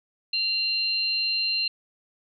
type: tone pair together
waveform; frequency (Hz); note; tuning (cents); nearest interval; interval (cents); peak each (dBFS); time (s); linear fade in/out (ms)
sine; 2769 / 4149; F7 / C8; -15 / -15; perfect fifth; 700; -28 / -24; 0.33-1.68; 5
effects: none